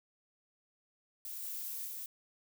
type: noise with level steps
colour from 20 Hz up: violet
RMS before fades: -43 / -41 / -43 dBFS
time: 1.25-2.06 s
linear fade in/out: 2 ms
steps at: 1.42 / 1.87 s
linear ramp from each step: 5 ms
effects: none